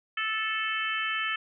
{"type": "harmonic tone", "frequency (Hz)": 438.3, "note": "A4", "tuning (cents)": -7, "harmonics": [3, 4, 5, 6, 7], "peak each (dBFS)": [-33, -32, -36, -34, -35], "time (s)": [0.17, 1.36], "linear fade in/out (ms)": 5, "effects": []}